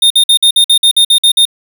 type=tone bursts; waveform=square; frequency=3655 Hz; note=A#7; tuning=35 cents flat; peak=-5 dBFS; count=11; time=0.02-1.453 s; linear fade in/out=5 ms; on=83 ms; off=52 ms; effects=none